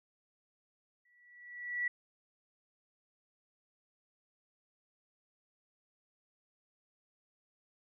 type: tone with exponential growth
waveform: sine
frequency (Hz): 1947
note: B6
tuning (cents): -25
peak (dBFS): -29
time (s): 1.05-1.88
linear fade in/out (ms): 5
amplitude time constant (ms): 180
effects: none